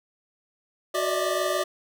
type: tone cluster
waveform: square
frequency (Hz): 369.8 / 582 / 603 / 649 / 1191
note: F#4 / D5 / D5 / E5 / D6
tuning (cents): -1 / -16 / +46 / -27 / +24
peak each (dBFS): -31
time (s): 0.94-1.64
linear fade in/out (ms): 10
effects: none